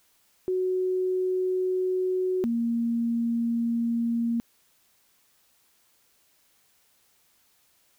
sine tone pair in turn, 370 / 233.1 Hz, F#4 / A#3, 0 / 0 cents, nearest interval minor sixth, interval 800 cents, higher first, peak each -23 dBFS, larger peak neither, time 0.48-2.44 / 2.44-4.4 s, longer neither, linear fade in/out 0 ms, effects white hiss -65 dBFS RMS until 7.98 s

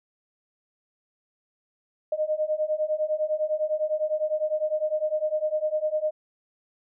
sine beating tone pair, 610 / 619.9 Hz, D#5 / D#5, -34 / -7 cents, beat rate 9.9 Hz, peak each -27 / -26 dBFS, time 2.12-6.11 s, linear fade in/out 5 ms, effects none

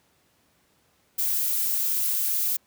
violet noise, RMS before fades -25 dBFS, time 1.18-2.57 s, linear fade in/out 10 ms, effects pink hiss -65 dBFS RMS until 2.66 s + high-pass 80 Hz 12 dB/octave

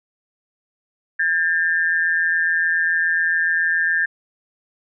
sine tone pair together, 1618 / 1785.1 Hz, G#6 / A6, -46 / +25 cents, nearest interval major second, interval 171 cents, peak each -19 dBFS, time 1.19-4.06 s, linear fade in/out 10 ms, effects none

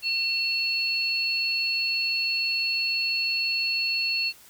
sine tone pair together, 2707 / 4367 Hz, E7 / C#8, +45 / -27 cents, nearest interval minor sixth, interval 828 cents, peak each -26 dBFS, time 0.02-4.33 s, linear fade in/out 50 ms, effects white hiss -52 dBFS RMS until 4.49 s

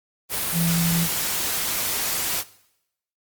sine tone in noise, 168.5 Hz, E3, 38 cents sharp, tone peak -20 dBFS, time 0.52-1.08 s, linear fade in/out 50 ms, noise white, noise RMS -25 dBFS, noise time 0.29-2.44 s, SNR +2 dB, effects noise-tail reverb RT60 0.8 s tail -19 dB re dry + Opus 32 kbps

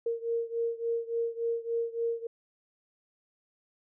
sine beating tone pair, 462.4 / 465.9 Hz, A#4 / A#4, -14 / -1 cents, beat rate 3.5 Hz, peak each -31 / -33 dBFS, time 0.06-2.27 s, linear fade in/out 5 ms, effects none

